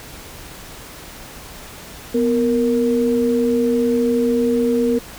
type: tone pair together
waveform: sine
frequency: 246.9 / 466.1 Hz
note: B3 / A#4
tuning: 0 / 0 cents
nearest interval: major seventh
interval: 1100 cents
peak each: -17 dBFS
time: 2.14-4.99 s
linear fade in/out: 10 ms
effects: pink hiss -37 dBFS RMS until 5.18 s